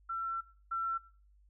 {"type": "tone pair in turn", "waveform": "sine", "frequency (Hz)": [1348, 1348], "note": ["E6", "E6"], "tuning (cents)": [38, 38], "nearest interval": "unison", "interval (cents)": 0, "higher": "neither", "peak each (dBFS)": [-34, -32], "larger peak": "second", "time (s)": [[0.09, 0.41], [0.71, 0.98]], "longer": "first", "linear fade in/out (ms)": 10, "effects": ["noise-tail reverb RT60 0.4 s tail -18 dB re dry", "added 50 Hz sine -61 dBFS peak until 1.49 s"]}